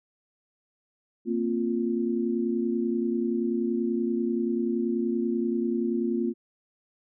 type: chord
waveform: sine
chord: Bb suspended second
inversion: none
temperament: equal with one note detuned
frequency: 231.2 / 261.6 / 349.2 Hz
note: Bb3 / C4 / F4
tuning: -14 / 0 / 0 cents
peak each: -27 / -31 / -28 dBFS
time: 1.25-6.34 s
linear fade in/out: 50 ms
effects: none